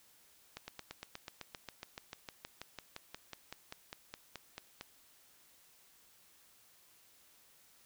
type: slowing click train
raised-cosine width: 0.2 ms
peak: -26 dBFS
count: 27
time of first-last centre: 0.57-4.811 s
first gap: 110 ms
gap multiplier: 1.03
effects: white hiss -65 dBFS RMS until 7.85 s